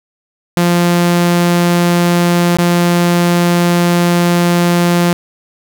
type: tone with dropouts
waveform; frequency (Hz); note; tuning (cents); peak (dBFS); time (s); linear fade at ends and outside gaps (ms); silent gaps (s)
sawtooth; 173.9; F3; -7; -5; 0.57-5.13; 0; 2.569-2.586
effects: none